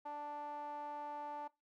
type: tone with band-pass filter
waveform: sawtooth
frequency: 293.7 Hz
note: D4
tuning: in tune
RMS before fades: -45 dBFS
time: 0.05-1.48 s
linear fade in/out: 10 ms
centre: 830 Hz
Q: 6.4
effects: noise-tail reverb RT60 0.2 s tail -19 dB re dry